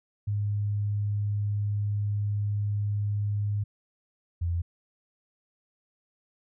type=tone pair in turn; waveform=sine; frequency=103.1 / 85.82 Hz; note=G#2 / F2; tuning=-12 / -30 cents; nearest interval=minor third; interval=318 cents; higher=first; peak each=-25 dBFS; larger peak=neither; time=0.27-3.64 / 4.41-4.62 s; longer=first; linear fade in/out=10 ms; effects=none

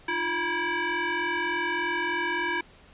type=tone with frequency modulation; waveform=sine; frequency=349.2 Hz; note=F4; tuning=in tune; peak=-25 dBFS; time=0.08-2.61 s; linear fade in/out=5 ms; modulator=655 Hz; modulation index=3.4; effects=pink hiss -54 dBFS RMS until 2.93 s + resampled to 8000 Hz

